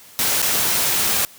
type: noise with dropouts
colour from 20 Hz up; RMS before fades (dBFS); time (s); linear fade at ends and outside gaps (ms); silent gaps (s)
white; -19; 0.19-1.25; 0; 0.419-0.426
effects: white hiss -45 dBFS RMS until 1.38 s + high-pass 60 Hz 12 dB/octave